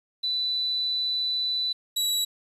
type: tone pair in turn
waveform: sine / sawtooth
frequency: 3983 / 3908 Hz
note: B7 / B7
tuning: +14 / -19 cents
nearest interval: unison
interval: 33 cents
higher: first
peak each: -24 / -20 dBFS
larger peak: second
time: 0.23-1.73 / 1.96-2.25 s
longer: first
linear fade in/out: 10 ms
effects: resampled to 32000 Hz + 9-bit